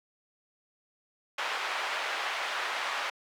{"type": "band-pass noise", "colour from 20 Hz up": "pink", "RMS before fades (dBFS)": -33, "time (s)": [1.38, 3.1], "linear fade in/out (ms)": 5, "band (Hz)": [880, 2900], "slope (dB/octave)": 12, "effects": ["high-pass 400 Hz 12 dB/octave"]}